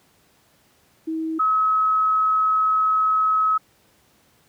sine tone pair in turn, 320.6 / 1282.4 Hz, E4 / E6, -48 / -48 cents, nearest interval 2 octaves, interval 2400 cents, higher second, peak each -23 / -16 dBFS, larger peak second, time 1.07-1.39 / 1.39-3.58 s, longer second, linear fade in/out 10 ms, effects pink hiss -59 dBFS RMS until 4.48 s + high-pass 80 Hz 12 dB/octave

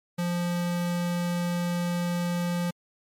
square tone, 174.61 Hz, F3, in tune, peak -26 dBFS, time 0.18-2.71 s, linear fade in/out 10 ms, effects MP3 64 kbps

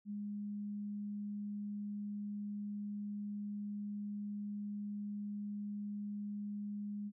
sine tone, 205.8 Hz, G#3, 16 cents flat, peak -39 dBFS, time 0.05-7.12 s, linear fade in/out 50 ms, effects none

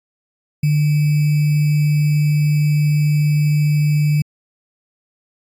sine tone with sample-and-hold, 148.9 Hz, D3, 24 cents sharp, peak -12 dBFS, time 0.63-4.22 s, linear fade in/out 5 ms, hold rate 2450 Hz, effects AAC 64 kbps

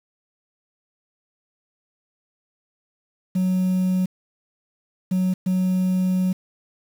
sine tone bursts at uneven times, 184.8 Hz, F#3, 2 cents flat, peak -15 dBFS, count 3, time 3.35-4.06 / 5.11-5.34 / 5.46-6.33 s, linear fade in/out 10 ms, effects tanh soft clip ceiling -17 dBFS + 7-bit

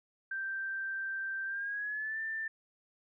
sine tone with pitch glide, 1568 to 1780.5 Hz, G6 to A6, 0 to +20 cents, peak -34 dBFS, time 0.31-2.48 s, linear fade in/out 5 ms, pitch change +220 cents, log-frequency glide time 1.46-2.2 s, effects none

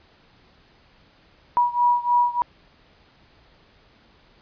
sine beating tone pair, 966 / 969.3 Hz, B5 / B5, -39 / -33 cents, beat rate 3.3 Hz, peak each -19 / -21 dBFS, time 1.57-2.42 s, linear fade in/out 0 ms, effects pink hiss -56 dBFS RMS until 4.41 s + resampled to 11025 Hz

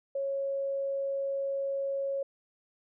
sine tone, 550 Hz, C#5, 14 cents flat, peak -29 dBFS, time 0.15-2.23 s, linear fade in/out 5 ms, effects none

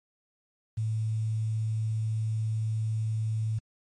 sine tone with quantisation, 110 Hz, A2, in tune, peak -26 dBFS, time 0.77-3.59 s, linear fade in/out 10 ms, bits 9, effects MP3 48 kbps

